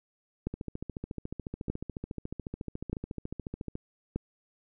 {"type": "two click trains", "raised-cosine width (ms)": 3, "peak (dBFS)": [-18, -23], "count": [4, 46], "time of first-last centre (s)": [[0.47, 4.16], [0.54, 3.754]], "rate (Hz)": [0.813, 14], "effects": []}